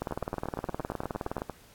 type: two click trains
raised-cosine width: 1 ms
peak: -20 / -17 dBFS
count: 13 / 28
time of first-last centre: 0.11-1.497 / 0.02-1.419 s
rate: 8.65 / 19.3 Hz
effects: pink hiss -57 dBFS RMS until 1.74 s + AAC 64 kbps